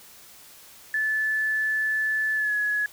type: tone with pitch glide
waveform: sine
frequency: 1740 to 1689.5 Hz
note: A6 to G#6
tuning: -20 to +29 cents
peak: -22 dBFS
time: 0.94-2.86 s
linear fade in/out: 2 ms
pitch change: -51 cents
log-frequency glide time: 2.35-2.54 s
effects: white hiss -49 dBFS RMS until 2.92 s